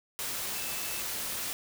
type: tone in noise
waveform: sine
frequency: 2633 Hz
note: E7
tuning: 3 cents flat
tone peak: -44 dBFS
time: 0.55-1.01 s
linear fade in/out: 0 ms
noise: white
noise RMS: -35 dBFS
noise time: 0.19-1.53 s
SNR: -12 dB
effects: none